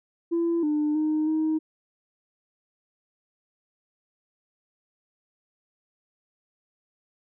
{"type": "tone with pitch steps", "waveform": "sine", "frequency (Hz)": [337.3, 300.1, 308.3, 314], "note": ["E4", "D4", "D#4", "D#4"], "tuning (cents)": [40, 38, -16, 16], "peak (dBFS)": -20, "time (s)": [0.31, 1.59], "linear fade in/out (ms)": 20, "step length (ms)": 320, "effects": ["tanh soft clip ceiling -19 dBFS"]}